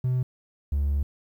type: tone pair in turn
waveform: triangle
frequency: 127.1 / 71.33 Hz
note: C3 / D2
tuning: -50 / -50 cents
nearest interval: minor seventh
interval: 1000 cents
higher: first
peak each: -19 dBFS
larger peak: neither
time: 0.04-0.23 / 0.72-1.03 s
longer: second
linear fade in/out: 5 ms
effects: tanh soft clip ceiling -16 dBFS + 10-bit